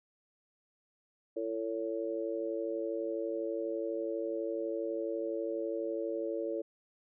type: harmonic tone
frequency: 112.1 Hz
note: A2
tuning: 33 cents sharp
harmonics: 3 / 4 / 5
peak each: -37 / -37 / -37 dBFS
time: 1.36-6.62 s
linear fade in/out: 10 ms
effects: none